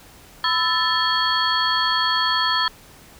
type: tone cluster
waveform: sine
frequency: 1006 / 1316 / 1757 / 3265 / 4396 Hz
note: B5 / E6 / A6 / G#7 / C#8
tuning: +32 / -3 / -3 / -30 / -15 cents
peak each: -24 dBFS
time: 0.44-2.68 s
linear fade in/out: 2 ms
effects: pink hiss -47 dBFS RMS until 3.19 s